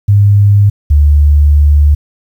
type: tone pair in turn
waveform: sine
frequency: 101.7 / 73.3 Hz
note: G#2 / D2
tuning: -36 / -3 cents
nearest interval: tritone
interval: 567 cents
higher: first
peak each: -3 dBFS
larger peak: neither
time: 0.08-0.7 / 0.9-1.95 s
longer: second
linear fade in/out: 10 ms
effects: 7-bit